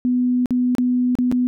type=tone with dropouts; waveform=sine; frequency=248.5 Hz; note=B3; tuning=11 cents sharp; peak=-15 dBFS; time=0.05-1.47 s; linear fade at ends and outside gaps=0 ms; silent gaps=0.458-0.507 / 0.751-0.783 / 1.153-1.187 / 1.315-1.324 s; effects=none